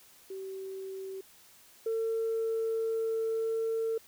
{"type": "tone pair in turn", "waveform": "sine", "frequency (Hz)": [383.3, 449.9], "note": ["G4", "A4"], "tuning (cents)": [-39, 39], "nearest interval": "minor third", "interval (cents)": 278, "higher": "second", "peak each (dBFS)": [-37, -27], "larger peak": "second", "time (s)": [[0.3, 1.21], [1.86, 3.98]], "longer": "second", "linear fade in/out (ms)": 5, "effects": ["tanh soft clip ceiling -25 dBFS", "white hiss -58 dBFS RMS until 4.07 s"]}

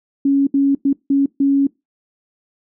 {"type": "tone bursts at uneven times", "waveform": "sine", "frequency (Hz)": 277.2, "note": "C#4", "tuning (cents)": 0, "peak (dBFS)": -11, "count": 5, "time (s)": [[0.25, 0.47], [0.54, 0.75], [0.85, 0.93], [1.1, 1.26], [1.4, 1.67]], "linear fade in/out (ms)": 5, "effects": ["noise-tail reverb RT60 0.2 s tail -22 dB re dry"]}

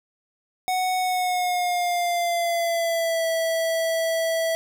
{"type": "tone with pitch glide", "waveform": "square", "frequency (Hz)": [740, 655.5], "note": ["F#5", "E5"], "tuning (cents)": [0, -10], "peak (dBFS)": -22, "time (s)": [0.68, 4.55], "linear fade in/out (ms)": 0, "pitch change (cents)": -210, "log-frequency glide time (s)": [0.98, 3.27], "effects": []}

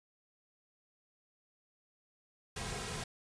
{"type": "noise with comb filter", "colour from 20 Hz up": "pink", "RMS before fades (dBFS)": -40, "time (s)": [2.56, 3.04], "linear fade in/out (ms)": 5, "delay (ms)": 3.4, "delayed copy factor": -0.75, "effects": ["resampled to 22050 Hz"]}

